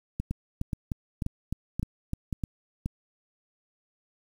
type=two click trains; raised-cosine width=5 ms; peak=-17 / -17 dBFS; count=6 / 8; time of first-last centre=0.2-2.86 / 0.31-2.438 s; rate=1.88 / 3.29 Hz; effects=8-bit